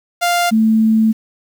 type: tone pair in turn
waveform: sawtooth / sine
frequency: 698.5 / 220.7 Hz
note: F5 / A3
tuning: 0 / +5 cents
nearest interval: octave + minor sixth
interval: 1995 cents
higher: first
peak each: -9 dBFS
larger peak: neither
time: 0.21-0.51 / 0.51-1.13 s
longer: second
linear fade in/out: 20 ms
effects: 7-bit